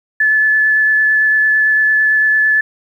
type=tone with vibrato; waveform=sine; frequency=1731 Hz; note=A6; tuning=29 cents flat; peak=-9 dBFS; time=0.2-2.61 s; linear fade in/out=5 ms; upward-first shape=sine; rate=8.9 Hz; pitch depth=9 cents each way; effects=8-bit